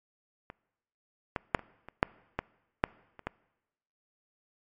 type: clicks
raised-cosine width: 0.5 ms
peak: -27 / -15 / -7 / -28 / -28 / -6 / -14 / -7 / -30 / -17 dBFS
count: 10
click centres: 0.501 / 1.362 / 1.548 / 1.593 / 1.886 / 2.029 / 2.39 / 2.839 / 3.193 / 3.27 s
effects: noise-tail reverb RT60 1.0 s tail -23 dB re dry + MP3 48 kbps